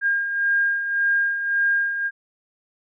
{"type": "beating tone pair", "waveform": "sine", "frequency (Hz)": [1612, 1613.8], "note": ["G6", "G6"], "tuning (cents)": [48, 50], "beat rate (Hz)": 1.8, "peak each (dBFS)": [-27, -19], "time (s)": [0.01, 2.11], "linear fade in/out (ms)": 50, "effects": []}